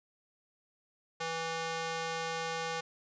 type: tone with high-pass filter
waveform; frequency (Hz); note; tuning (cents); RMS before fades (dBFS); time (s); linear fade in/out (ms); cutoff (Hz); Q
square; 164; E3; -9; -36; 1.2-2.81; 10; 620; 0.76
effects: resampled to 16000 Hz